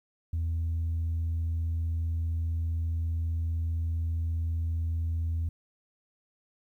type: tone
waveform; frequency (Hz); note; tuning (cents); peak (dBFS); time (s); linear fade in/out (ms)
sine; 82.41; E2; 0; -25; 0.33-5.49; 5
effects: tanh soft clip ceiling -25 dBFS + 11-bit